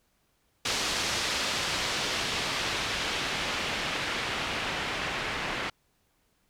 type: noise with low-pass filter sweep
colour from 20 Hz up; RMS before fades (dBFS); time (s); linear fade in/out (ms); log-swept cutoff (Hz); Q
white; -31; 0.65-5.7; 5; 5100 to 2300; 0.93
effects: pink hiss -71 dBFS RMS until 6.49 s